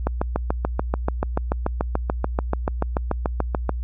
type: click train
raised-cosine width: 1 ms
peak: -7 dBFS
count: 26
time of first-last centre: 0.07-3.693 s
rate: 6.9 Hz
effects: added 60 Hz sine -24 dBFS peak until 3.83 s